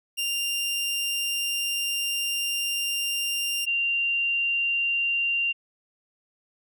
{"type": "tone pair in turn", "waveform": ["sawtooth", "sine"], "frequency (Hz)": [2791, 2775], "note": ["F7", "F7"], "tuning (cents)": [-2, -12], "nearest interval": "unison", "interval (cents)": 10, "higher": "first", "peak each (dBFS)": -22, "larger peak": "neither", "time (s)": [[0.17, 3.66], [3.66, 5.53]], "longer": "first", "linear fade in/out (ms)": 20, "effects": []}